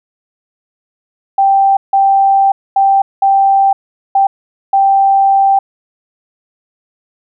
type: tone bursts at uneven times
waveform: sine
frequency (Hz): 784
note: G5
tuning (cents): 0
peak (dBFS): -6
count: 6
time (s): 1.38-1.77 / 1.93-2.52 / 2.76-3.02 / 3.22-3.73 / 4.15-4.27 / 4.73-5.59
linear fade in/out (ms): 5
effects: none